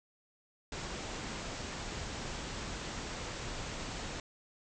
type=low-pass noise; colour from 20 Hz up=pink; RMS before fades=-41 dBFS; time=0.72-4.2 s; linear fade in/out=2 ms; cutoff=7900 Hz; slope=96 dB/octave; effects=none